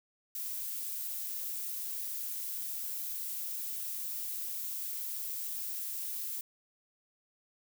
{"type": "noise", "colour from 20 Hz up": "violet", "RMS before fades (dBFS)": -38, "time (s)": [0.35, 6.41], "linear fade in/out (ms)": 2, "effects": []}